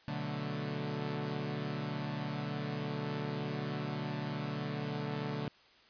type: chord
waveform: sawtooth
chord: B minor seventh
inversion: none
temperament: equal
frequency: 123.47 / 146.83 / 185 / 220 Hz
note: B2 / D3 / F#3 / A3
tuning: 0 / 0 / 0 / 0 cents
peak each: -39 / -34 / -40 / -38 dBFS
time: 0.08-5.48 s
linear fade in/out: 0 ms
effects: white hiss -62 dBFS RMS until 5.89 s + resampled to 11025 Hz